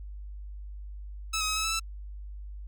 10% pulse tone with pitch steps, 1303 / 1266 / 1277 / 1294 / 1314 / 1324 Hz, E6 / D#6 / D#6 / E6 / E6 / E6, -20 / +30 / +45 / -32 / -6 / +7 cents, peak -19 dBFS, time 1.33-1.798 s, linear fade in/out 10 ms, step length 78 ms, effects added 50 Hz sine -38 dBFS peak until 2.67 s + Opus 48 kbps

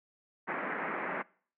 white band-pass noise, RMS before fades -36 dBFS, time 0.47-1.23 s, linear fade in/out 20 ms, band 170 to 2100 Hz, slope 48 dB/octave, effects noise-tail reverb RT60 0.5 s tail -24 dB re dry

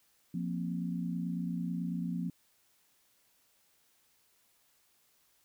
sine chord, F suspended fourth, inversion none, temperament just, 174.61 / 232.8 / 261.9 Hz, F3 / Bb3 / C4, 0 / -2 / +2 cents, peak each -34 / -39 / -40 dBFS, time 0.34-2.3 s, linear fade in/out 5 ms, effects white hiss -70 dBFS RMS until 5.44 s

